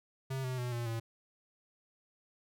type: tone with pitch steps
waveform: square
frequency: 133.1 / 128.12 / 123.33 / 118.72 / 114.28 Hz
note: C3 / C3 / B2 / A#2 / A#2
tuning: +30 / -36 / -2 / +32 / -34 cents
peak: -35 dBFS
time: 0.3-1 s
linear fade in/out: 10 ms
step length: 140 ms
effects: none